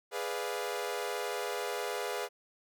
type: chord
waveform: sawtooth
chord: G# diminished seventh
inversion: none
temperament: equal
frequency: 415.3 / 493.9 / 587.3 / 698.5 Hz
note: G#4 / B4 / D5 / F5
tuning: 0 / 0 / 0 / 0 cents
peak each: -34 / -34 / -38 / -37 dBFS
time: 0.11-2.29 s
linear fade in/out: 50 ms
effects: none